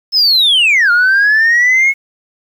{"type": "linear two-way sweep", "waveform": "sine", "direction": "down then up", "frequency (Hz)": [5274, 1396.9, 2197], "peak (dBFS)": -5, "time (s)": [0.12, 1.94], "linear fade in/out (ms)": 50, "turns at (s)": 0.91, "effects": ["tanh soft clip ceiling -5 dBFS", "7-bit"]}